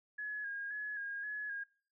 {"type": "tone with vibrato", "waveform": "sine", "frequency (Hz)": 1661.2, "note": "G#6", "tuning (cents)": 0, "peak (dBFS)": -38, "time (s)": [0.18, 1.64], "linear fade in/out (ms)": 10, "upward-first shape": "square", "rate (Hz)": 1.9, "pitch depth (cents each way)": 35, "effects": ["noise-tail reverb RT60 0.4 s tail -21 dB re dry"]}